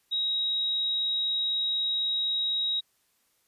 sine tone, 3809 Hz, A#7, 37 cents sharp, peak -25 dBFS, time 0.11-2.81 s, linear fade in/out 20 ms, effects white hiss -70 dBFS RMS until 3.47 s + resampled to 32000 Hz

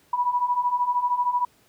sine beating tone pair, 970 / 983 Hz, B5 / B5, -31 / -8 cents, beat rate 13 Hz, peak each -26 / -22 dBFS, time 0.13-1.45 s, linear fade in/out 5 ms, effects pink hiss -60 dBFS RMS until 1.68 s + high-pass 80 Hz 12 dB/octave

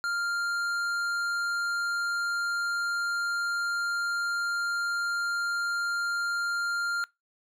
triangle tone with tanh clipping, 1396.9 Hz, F6, in tune, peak -29 dBFS, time 0.04-7.04 s, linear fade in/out 0 ms, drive 16 dB, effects noise-tail reverb RT60 0.2 s tail -22 dB re dry

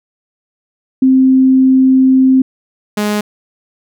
sine / sawtooth tone pair in turn, 261.9 / 208.8 Hz, C4 / G#3, +2 / +10 cents, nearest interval major third, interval 392 cents, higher first, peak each -5 / -9 dBFS, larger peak first, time 1.02-2.42 / 2.97-3.21 s, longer first, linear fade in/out 5 ms, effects none

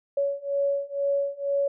sine beating tone pair, 560 / 562.1 Hz, C#5 / C#5, +18 / +24 cents, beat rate 2.1 Hz, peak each -27 / -26 dBFS, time 0.17-1.68 s, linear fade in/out 5 ms, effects none

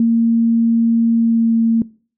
sine tone with pitch glide, 230 to 227.8 Hz, A#3 to A#3, -23 to -40 cents, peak -10 dBFS, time 0-1.82 s, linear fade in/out 2 ms, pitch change -17 cents, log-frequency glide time 1.14-1.58 s, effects noise-tail reverb RT60 0.4 s tail -21 dB re dry

